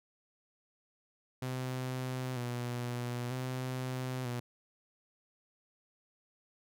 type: tone with vibrato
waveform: sawtooth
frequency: 125.1 Hz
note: B2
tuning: 23 cents sharp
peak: -31 dBFS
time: 1.42-4.4 s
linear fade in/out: 5 ms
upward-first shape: square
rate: 0.53 Hz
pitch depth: 44 cents each way
effects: none